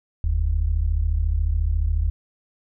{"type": "tone pair together", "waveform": "sine", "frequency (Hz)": [43.65, 77.78], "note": ["F1", "D#2"], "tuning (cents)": [0, 0], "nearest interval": "minor seventh", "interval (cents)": 1000, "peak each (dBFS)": -21, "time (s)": [0.24, 2.1], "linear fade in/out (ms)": 0, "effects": []}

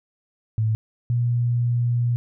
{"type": "tone pair in turn", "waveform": "sine", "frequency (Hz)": [110, 120.17], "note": ["A2", "B2"], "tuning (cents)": [0, -47], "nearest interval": "major second", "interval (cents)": 153, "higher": "second", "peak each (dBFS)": -18, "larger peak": "neither", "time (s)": [[0.58, 0.75], [1.1, 2.16]], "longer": "second", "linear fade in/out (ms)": 0, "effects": []}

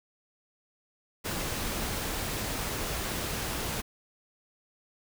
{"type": "noise", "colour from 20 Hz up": "pink", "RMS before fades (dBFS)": -33, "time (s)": [1.24, 3.82], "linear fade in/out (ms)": 20, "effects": []}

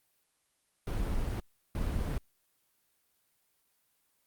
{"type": "noise bursts at uneven times", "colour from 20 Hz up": "brown", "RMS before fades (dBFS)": -32, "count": 2, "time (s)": [[0.87, 1.4], [1.75, 2.18]], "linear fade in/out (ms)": 2, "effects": ["white hiss -74 dBFS RMS until 4.26 s", "Opus 32 kbps"]}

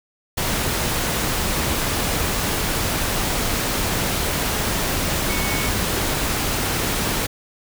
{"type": "tone in noise", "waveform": "sine", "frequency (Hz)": 2217, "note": "C#7", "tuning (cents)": 0, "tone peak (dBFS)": -28, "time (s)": [5.29, 5.69], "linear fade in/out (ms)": 10, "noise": "pink", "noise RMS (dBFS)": -22, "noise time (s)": [0.37, 7.27], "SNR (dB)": -9, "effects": []}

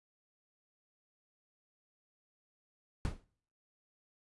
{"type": "noise with exponential decay", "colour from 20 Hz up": "brown", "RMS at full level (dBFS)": -29, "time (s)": [3.05, 3.24], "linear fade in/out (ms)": 0, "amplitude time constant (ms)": 40, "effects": ["noise-tail reverb RT60 0.6 s tail -25 dB re dry", "resampled to 24000 Hz"]}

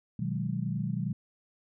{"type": "chord", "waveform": "sine", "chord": "G# minor seventh", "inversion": "first", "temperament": "equal", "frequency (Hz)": [123.47, 155.56, 185, 207.7], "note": ["B2", "D#3", "F#3", "G#3"], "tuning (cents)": [0, 0, 0, 0], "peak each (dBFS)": [-34, -34, -34, -37], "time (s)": [0.19, 1.13], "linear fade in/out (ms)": 5, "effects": []}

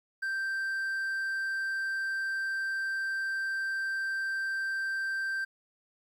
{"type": "tone", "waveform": "triangle", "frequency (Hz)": 1568, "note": "G6", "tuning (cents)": 0, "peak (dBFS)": -28, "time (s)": [0.22, 5.45], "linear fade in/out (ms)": 10, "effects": ["11-bit"]}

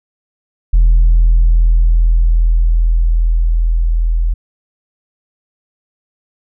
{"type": "tone with level ramp", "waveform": "sine", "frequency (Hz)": 41.25, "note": "E1", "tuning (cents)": 2, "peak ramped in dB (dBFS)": [-3, -10], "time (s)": [0.73, 4.34], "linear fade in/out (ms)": 10, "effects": ["tanh soft clip ceiling -3 dBFS"]}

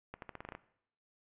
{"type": "accelerating click train", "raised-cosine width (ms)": 0.5, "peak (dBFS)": -28, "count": 9, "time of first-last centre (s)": [0.14, 0.55], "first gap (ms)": 82, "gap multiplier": 0.86, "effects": ["noise-tail reverb RT60 0.7 s tail -17 dB re dry", "resampled to 8000 Hz"]}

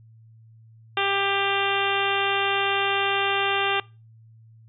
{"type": "harmonic tone", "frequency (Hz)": 395.8, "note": "G4", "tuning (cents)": 17, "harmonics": [1, 2, 3, 4, 5, 6, 7, 8, 9], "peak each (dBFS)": [-29, -27, -28, -30, -33, -32, -28, -31, -33], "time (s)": [0.97, 3.8], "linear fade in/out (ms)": 2, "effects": ["noise-tail reverb RT60 0.3 s tail -23 dB re dry", "added 112 Hz sine -48 dBFS peak until 4.68 s"]}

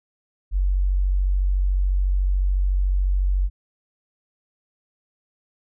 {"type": "tone", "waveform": "sine", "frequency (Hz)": 46.95, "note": "F#1", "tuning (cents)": 26, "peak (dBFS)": -17, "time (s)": [0.51, 3.5], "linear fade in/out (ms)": 50, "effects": []}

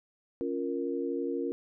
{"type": "chord", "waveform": "sine", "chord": "Bb minor", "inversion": "first", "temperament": "equal", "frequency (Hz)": [277.2, 349.2, 466.2], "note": ["Db4", "F4", "Bb4"], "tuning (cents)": [0, 0, 0], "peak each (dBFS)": -34, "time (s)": [0.41, 1.52], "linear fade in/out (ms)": 0, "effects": []}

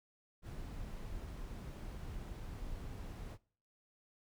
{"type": "noise", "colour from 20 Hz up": "brown", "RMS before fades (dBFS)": -45, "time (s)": [0.42, 3.38], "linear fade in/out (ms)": 50, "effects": ["noise-tail reverb RT60 0.5 s tail -23 dB re dry"]}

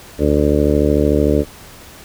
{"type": "harmonic tone", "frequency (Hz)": 73.42, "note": "D2", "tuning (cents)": 0, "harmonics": [1, 2, 3, 4, 5, 6, 7, 8], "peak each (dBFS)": [-18, -22, -21, -17, -21, -18, -22, -22], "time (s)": [0.18, 1.45], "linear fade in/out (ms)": 50, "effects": ["pink hiss -39 dBFS RMS until 2.04 s"]}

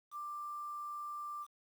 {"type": "tone with quantisation", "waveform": "sine", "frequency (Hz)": 1183, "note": "D6", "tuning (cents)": 12, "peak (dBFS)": -40, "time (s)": [0.11, 1.47], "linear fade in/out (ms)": 50, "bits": 10, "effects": []}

